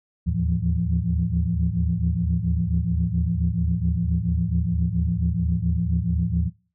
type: tone cluster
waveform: sine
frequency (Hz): 75.7 / 80.1 / 109.9 / 167.5 / 174.7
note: D#2 / E2 / A2 / E3 / F3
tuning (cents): -47 / -49 / -2 / +28 / +1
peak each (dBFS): -26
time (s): 0.26-6.5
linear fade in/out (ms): 20
effects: noise-tail reverb RT60 0.4 s tail -24 dB re dry + tanh soft clip ceiling -9 dBFS